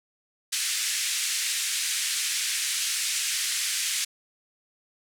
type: band-pass noise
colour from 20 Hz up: white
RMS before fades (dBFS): -28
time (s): 0.52-4.05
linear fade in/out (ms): 10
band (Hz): 1800 to 9500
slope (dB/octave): 24
effects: none